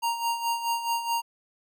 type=tone with tremolo; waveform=square; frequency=932.3 Hz; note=A#5; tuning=in tune; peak=-24 dBFS; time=0.02-1.22 s; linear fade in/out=20 ms; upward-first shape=sine; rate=4.7 Hz; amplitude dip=65%; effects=none